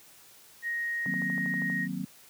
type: tone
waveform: sine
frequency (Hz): 1874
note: A#6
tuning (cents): +9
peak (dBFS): -29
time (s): 0.62-1.88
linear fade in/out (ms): 50
type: click train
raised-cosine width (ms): 1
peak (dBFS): -30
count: 9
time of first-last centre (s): 1.06-1.7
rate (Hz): 12.5
type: chord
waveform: sine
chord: C half-diminished seventh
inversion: first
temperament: equal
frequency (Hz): 155.56 / 185 / 233.1 / 261.6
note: Eb3 / Gb3 / Bb3 / C4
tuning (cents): 0 / 0 / 0 / 0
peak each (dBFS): -40 / -34 / -38 / -37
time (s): 1.06-2.05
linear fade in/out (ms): 5
effects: white hiss -55 dBFS RMS until 2.29 s + high-pass 60 Hz 12 dB/octave